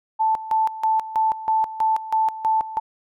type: tone with tremolo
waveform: sine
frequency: 880 Hz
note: A5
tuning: in tune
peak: -16 dBFS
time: 0.19-2.8 s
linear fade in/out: 20 ms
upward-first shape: square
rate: 3.1 Hz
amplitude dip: 80%
effects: none